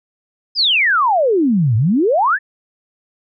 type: exponential two-way sweep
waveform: sine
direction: down then up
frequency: 5200 to 103.83 to 1848 Hz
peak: -11 dBFS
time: 0.55-2.39 s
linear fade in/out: 50 ms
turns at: 1.76 s
effects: none